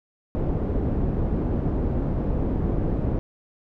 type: low-pass noise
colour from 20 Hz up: pink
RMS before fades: -24 dBFS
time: 0.35-3.19 s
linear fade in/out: 0 ms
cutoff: 410 Hz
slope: 12 dB/octave
effects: none